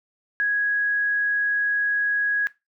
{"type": "tone", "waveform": "sine", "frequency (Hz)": 1661.2, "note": "G#6", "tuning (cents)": 0, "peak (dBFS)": -19, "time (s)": [0.4, 2.47], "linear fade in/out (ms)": 0, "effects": ["noise-tail reverb RT60 0.2 s tail -17 dB re dry"]}